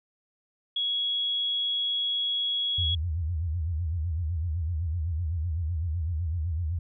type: tone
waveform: sine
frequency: 3336 Hz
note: G#7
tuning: 7 cents sharp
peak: -25 dBFS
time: 0.76-2.95 s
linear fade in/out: 5 ms
type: tone with vibrato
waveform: sine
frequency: 82.4 Hz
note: E2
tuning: in tune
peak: -26 dBFS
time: 2.78-6.79 s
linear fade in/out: 5 ms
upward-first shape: sine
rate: 7.9 Hz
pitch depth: 160 cents each way
effects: none